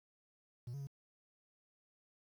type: tone with pitch steps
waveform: triangle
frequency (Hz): 120.8 / 140.5 / 138.5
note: B2 / C#3 / C#3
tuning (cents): -38 / +24 / -1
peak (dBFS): -39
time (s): 0.67-0.871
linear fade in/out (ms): 5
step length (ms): 67
effects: tanh soft clip ceiling -35 dBFS + 11-bit